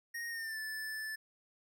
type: tone with pitch glide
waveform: square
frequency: 1864.7 to 1749.9 Hz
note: A#6 to A6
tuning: 0 to -10 cents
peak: -39 dBFS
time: 0.14-1.16 s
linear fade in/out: 10 ms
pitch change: -110 cents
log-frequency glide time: 0.29-0.59 s
effects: none